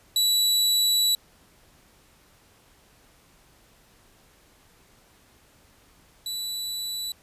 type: tone pair in turn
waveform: sawtooth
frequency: 3935 / 3954 Hz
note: B7 / B7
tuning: -7 / +1 cents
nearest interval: unison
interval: 8 cents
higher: second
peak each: -16 / -26 dBFS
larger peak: first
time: 0.16-1.15 / 6.26-7.12 s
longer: first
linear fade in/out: 2 ms
effects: pink hiss -58 dBFS RMS until 7.22 s + resampled to 32000 Hz